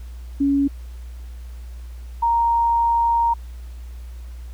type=tone pair in turn; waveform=sine; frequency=279.6 / 932.1 Hz; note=C#4 / A#5; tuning=+15 / 0 cents; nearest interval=octave + major sixth; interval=2085 cents; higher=second; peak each=-15 dBFS; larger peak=neither; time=0.4-0.68 / 2.22-3.34 s; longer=second; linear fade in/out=10 ms; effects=added 60 Hz sine -32 dBFS peak until 4.53 s + pink hiss -53 dBFS RMS until 4.53 s